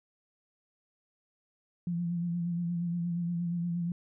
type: tone with vibrato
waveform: sine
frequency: 172.2 Hz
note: F3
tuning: 24 cents flat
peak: -29 dBFS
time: 1.87-3.92 s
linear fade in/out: 2 ms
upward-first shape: sine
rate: 8.5 Hz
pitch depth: 35 cents each way
effects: none